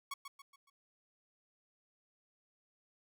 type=tone with echo; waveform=sawtooth; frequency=1112 Hz; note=C#6; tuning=5 cents sharp; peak=-35 dBFS; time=0.11-0.14 s; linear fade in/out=5 ms; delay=140 ms; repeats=4; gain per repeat=-7 dB; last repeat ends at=0.7 s; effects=none